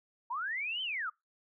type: linear two-way sweep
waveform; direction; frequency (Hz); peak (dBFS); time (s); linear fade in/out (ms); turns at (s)
sine; up then down; 896 to 3136 to 1173; -33; 0.3-1.1; 10; 0.82
effects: noise-tail reverb RT60 0.2 s tail -25 dB re dry